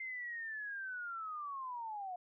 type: linear sweep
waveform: sine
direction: down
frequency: 2096 to 708 Hz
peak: -40 dBFS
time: 0-2.16 s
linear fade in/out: 5 ms
effects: none